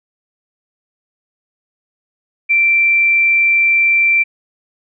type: tone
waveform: sine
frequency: 2349 Hz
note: D7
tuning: in tune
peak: -9 dBFS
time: 2.49-4.24 s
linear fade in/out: 20 ms
effects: none